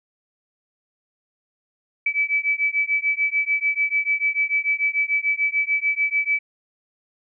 sine beating tone pair, 2297 / 2303.8 Hz, D7 / D7, -39 / -34 cents, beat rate 6.8 Hz, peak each -22 dBFS, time 2.06-6.39 s, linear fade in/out 5 ms, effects none

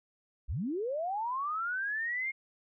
sine linear sweep, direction up, 38.89 to 2158 Hz, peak -31 dBFS, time 0.48-2.32 s, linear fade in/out 20 ms, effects none

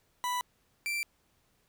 40% pulse tone pair in turn, 987.8 / 2349 Hz, B5 / D7, 0 / 0 cents, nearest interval octave + minor third, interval 1500 cents, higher second, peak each -29 / -30 dBFS, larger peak first, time 0.24-0.41 / 0.86-1.03 s, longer neither, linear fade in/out 0 ms, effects pink hiss -71 dBFS RMS until 1.68 s

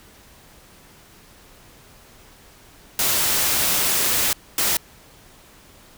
white noise bursts at uneven times, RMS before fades -20 dBFS, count 2, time 2.99-4.33 / 4.58-4.77 s, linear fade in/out 2 ms, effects pink hiss -49 dBFS RMS until 5.97 s

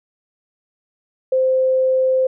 sine tone, 520 Hz, C5, 11 cents flat, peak -13 dBFS, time 1.32-2.27 s, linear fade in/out 5 ms, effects none

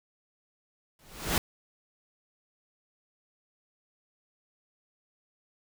pink noise with exponential growth, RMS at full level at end -23 dBFS, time 0.99-1.38 s, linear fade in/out 2 ms, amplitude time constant 84 ms, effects none

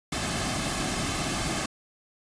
pink noise with comb filter, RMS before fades -29 dBFS, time 0.12-1.66 s, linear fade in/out 5 ms, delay 2.1 ms, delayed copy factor -0.55, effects resampled to 22050 Hz

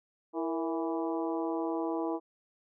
harmonic tone with a mistuned harmonic, 164.81 Hz, E3, in tune, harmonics 2 / 3 / 4 / 5 / 6 / 7, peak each -32 / -37 / -39 / -40 / -41 / -47 dBFS, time 0.33-2.2 s, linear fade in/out 50 ms, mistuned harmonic 3, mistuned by -89 cents, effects none

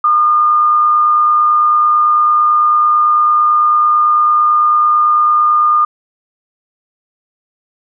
sine tone with amplitude modulation, 1214 Hz, D#6, 43 cents flat, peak -6 dBFS, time 0.04-5.85 s, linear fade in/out 5 ms, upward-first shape sine, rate 109 Hz, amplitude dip 30%, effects none

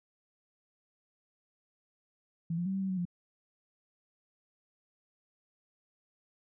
sine tone with pitch steps, 166.3 / 174.5 / 191.5 / 193.2 / 191.4 / 186.6 / 175.6 Hz, E3 / F3 / G3 / G3 / G3 / F#3 / F3, +16 / -1 / -40 / -25 / -41 / +15 / +10 cents, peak -30 dBFS, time 2.5-3.053 s, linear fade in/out 5 ms, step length 79 ms, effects none

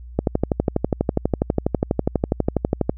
click train, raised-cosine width 2 ms, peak -4 dBFS, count 34, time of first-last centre 0.19-2.895 s, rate 12.2 Hz, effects added 60 Hz sine -35 dBFS peak until 2.97 s

